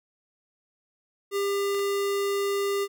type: tone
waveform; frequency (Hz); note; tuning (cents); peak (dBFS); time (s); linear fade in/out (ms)
square; 400; G4; +35; -25; 1.31-2.88; 50
type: clicks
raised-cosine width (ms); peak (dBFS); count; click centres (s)
0.2; -25; 2; 1.747 / 1.793
effects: none